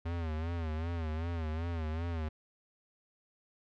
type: tone with vibrato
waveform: square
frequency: 81.6 Hz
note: E2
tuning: 17 cents flat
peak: -34 dBFS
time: 0.05-2.29 s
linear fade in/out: 10 ms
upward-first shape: sine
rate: 2.6 Hz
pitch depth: 93 cents each way
effects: low-pass 3000 Hz 12 dB/octave